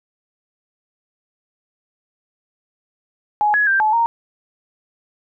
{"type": "tone with pitch steps", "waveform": "sine", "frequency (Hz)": [838, 1681, 1577, 861, 928], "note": ["G#5", "G#6", "G6", "A5", "A#5"], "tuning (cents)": [15, 20, 10, -38, -8], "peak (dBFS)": -13, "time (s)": [3.41, 4.06], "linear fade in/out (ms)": 0, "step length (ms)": 130, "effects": []}